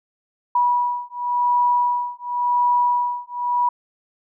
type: beating tone pair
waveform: sine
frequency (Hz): 973 / 973.92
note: B5 / B5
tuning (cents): -26 / -24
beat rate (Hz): 0.92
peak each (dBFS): -20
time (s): 0.55-3.69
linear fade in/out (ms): 5
effects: none